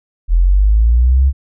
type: linear sweep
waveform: sine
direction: up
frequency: 40.48 to 69.3 Hz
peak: -7 dBFS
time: 0.28-1.33 s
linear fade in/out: 50 ms
effects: none